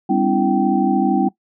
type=tone cluster; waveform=sine; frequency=198.8 / 255.9 / 289 / 333.9 / 775 Hz; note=G3 / C4 / D4 / E4 / G5; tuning=+25 / -38 / -28 / +22 / -20 cents; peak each=-20 dBFS; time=0.09-1.29 s; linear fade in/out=10 ms; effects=noise-tail reverb RT60 0.1 s tail -19 dB re dry

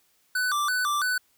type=tone with vibrato; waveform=square; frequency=1326 Hz; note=E6; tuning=10 cents sharp; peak=-24 dBFS; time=0.35-1.18 s; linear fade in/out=5 ms; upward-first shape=square; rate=3 Hz; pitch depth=210 cents each way; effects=white hiss -66 dBFS RMS until 1.37 s

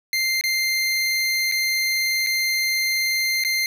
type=tone with dropouts; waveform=25% pulse; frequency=2093 Hz; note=C7; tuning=in tune; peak=-16 dBFS; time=0.13-3.66 s; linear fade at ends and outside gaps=1 ms; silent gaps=0.411-0.438 / 1.515-1.521 / 2.264-2.269 / 3.438-3.448 s; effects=none

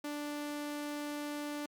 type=tone; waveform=sawtooth; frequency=293.7 Hz; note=D4; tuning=in tune; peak=-33 dBFS; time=0.04-1.66 s; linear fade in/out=5 ms; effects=MP3 96 kbps

